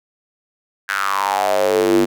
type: tone with high-pass filter sweep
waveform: square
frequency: 49 Hz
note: G1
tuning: in tune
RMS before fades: -17 dBFS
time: 0.88-2.06 s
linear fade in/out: 20 ms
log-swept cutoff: 1600 to 290 Hz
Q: 6
effects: none